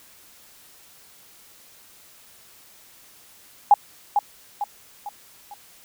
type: tone with echo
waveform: sine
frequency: 820 Hz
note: G#5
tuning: 22 cents flat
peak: -8 dBFS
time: 3.71-3.74 s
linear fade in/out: 2 ms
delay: 450 ms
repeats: 4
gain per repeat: -7 dB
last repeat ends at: 5.54 s
effects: white hiss -51 dBFS RMS until 5.84 s